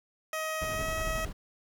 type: tone with pitch glide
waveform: 15% pulse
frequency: 631 to 638.7 Hz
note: D#5 to D#5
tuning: +24 to +45 cents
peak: -25 dBFS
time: 0.33-1.25 s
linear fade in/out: 2 ms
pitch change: +21 cents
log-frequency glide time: 0.76-0.81 s
type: noise with tremolo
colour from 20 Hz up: brown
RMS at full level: -35 dBFS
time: 0.61-1.33 s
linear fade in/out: 10 ms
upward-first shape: square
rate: 11 Hz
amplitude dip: 35%
effects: none